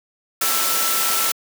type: tone in noise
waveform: sine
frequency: 1333 Hz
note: E6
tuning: 19 cents sharp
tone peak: -27 dBFS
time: 0.41-1.32 s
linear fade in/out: 5 ms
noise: white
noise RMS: -20 dBFS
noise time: 0.41-1.32 s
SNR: -10 dB
effects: high-pass 300 Hz 12 dB/octave